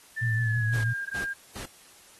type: tone with pitch glide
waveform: sine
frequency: 1773 to 1607.2 Hz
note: A6 to G6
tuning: +13 to +43 cents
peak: -29 dBFS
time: 0.16-1.34 s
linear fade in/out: 20 ms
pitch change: -170 cents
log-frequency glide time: 0.32-0.89 s
type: tone with vibrato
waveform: sine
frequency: 114.1 Hz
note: A#2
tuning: 37 cents flat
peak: -24 dBFS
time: 0.21-0.94 s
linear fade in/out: 20 ms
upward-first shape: triangle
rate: 6.1 Hz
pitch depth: 78 cents each way
type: noise bursts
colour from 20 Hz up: pink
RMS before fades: -39 dBFS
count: 3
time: 0.73-1.66 s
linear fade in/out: 10 ms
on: 110 ms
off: 300 ms
effects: white hiss -54 dBFS RMS until 2.19 s + AAC 32 kbps